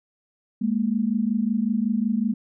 sine tone pair together, 207.7 / 233.1 Hz, G#3 / A#3, 0 / 0 cents, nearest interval major second, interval 200 cents, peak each -23 dBFS, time 0.61-2.34 s, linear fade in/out 10 ms, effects none

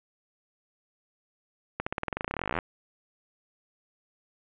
accelerating click train, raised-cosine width 0.5 ms, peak -14 dBFS, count 27, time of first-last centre 1.8-2.588 s, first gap 65 ms, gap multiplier 0.93, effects resampled to 8000 Hz + 9-bit

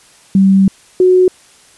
sine tone pair in turn, 193.2 / 367.5 Hz, G3 / F#4, -25 / -12 cents, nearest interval major seventh, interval 1113 cents, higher second, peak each -5 dBFS, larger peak neither, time 0.35-0.68 / 1-1.28 s, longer first, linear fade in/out 2 ms, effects white hiss -45 dBFS RMS until 1.77 s + resampled to 24000 Hz

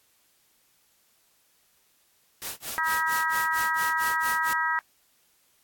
white noise with tremolo, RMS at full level -33 dBFS, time 2.42-4.53 s, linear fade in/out 0 ms, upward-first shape sine, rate 4.4 Hz, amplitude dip 100%
harmonic tone, 320.2 Hz, D#4, 50 cents sharp, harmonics 3 / 4 / 5 / 6, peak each -29 / -29 / -29 / -29 dBFS, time 2.78-4.79 s, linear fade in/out 0 ms
effects white hiss -65 dBFS RMS until 5.63 s + AAC 64 kbps

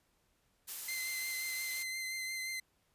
blue noise, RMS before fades -41 dBFS, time 0.67-1.84 s, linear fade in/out 20 ms
sawtooth tone with vibrato, 2070 Hz, C7, 19 cents flat, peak -34 dBFS, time 0.88-2.6 s, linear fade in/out 5 ms, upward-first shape triangle, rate 5.7 Hz, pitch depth 21 cents each way
effects pink hiss -75 dBFS RMS until 2.94 s + resampled to 32000 Hz

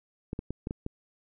clicks, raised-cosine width 3 ms, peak -20 dBFS, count 6, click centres 0.331 / 0.391 / 0.506 / 0.671 / 0.709 / 0.864 s, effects none

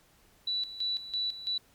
sine tone with tremolo, 3951 Hz, B7, in tune, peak -28 dBFS, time 0.47-1.58 s, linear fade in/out 5 ms, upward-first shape square, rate 3 Hz, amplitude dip 75%, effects pink hiss -63 dBFS RMS until 1.74 s + MP3 96 kbps

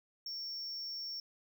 triangle tone, 5470 Hz, F8, 37 cents flat, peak -38 dBFS, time 0.26-1.2 s, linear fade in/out 2 ms, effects none

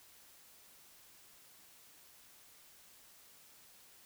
silence, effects white hiss -61 dBFS RMS until 4.05 s

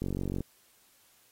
click train, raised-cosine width 3 ms, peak -20 dBFS, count 19, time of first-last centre 0.02-0.406 s, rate 46.6 Hz, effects white hiss -64 dBFS RMS until 1.31 s + AAC 48 kbps

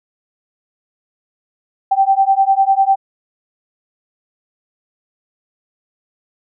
sine beating tone pair, 774 / 784 Hz, G5 / G5, -22 / 0 cents, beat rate 10 Hz, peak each -13 dBFS, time 1.91-2.96 s, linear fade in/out 10 ms, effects none

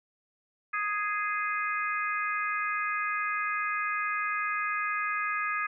harmonic tone, 415.3 Hz, G#4, in tune, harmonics 3 / 4 / 5 / 6, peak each -31 / -33 / -35 / -37 dBFS, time 0.73-5.67 s, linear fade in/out 10 ms, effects none

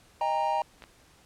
triangle chord, Eb major, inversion none, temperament equal with one note detuned, 622.3 / 800.9 / 932.3 Hz, Eb5 / G5 / Bb5, 0 / +37 / 0 cents, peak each -30 / -27 / -26 dBFS, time 0.21-0.62 s, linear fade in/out 2 ms
clicks, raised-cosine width 0.3 ms, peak -29 dBFS, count 2, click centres 0.822 / 0.839 s
effects pink hiss -59 dBFS RMS until 1.25 s + low-pass 11000 Hz 12 dB/octave

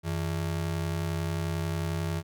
square ring-modulated tone, 125.9 Hz, B2, 34 cents sharp, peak -26 dBFS, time 0.03-2.23 s, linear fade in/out 50 ms, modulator 35.6 Hz, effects none

